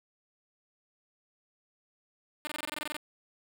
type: tone bursts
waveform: 5% pulse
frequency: 301.4 Hz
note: D4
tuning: 45 cents sharp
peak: -23 dBFS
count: 12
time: 2.45-2.966 s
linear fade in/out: 0 ms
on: 21 ms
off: 24 ms
effects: none